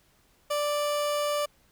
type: tone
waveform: 30% pulse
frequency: 587.3 Hz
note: D5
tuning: in tune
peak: -23 dBFS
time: 0.5-1.46 s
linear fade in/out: 10 ms
effects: pink hiss -64 dBFS RMS until 1.71 s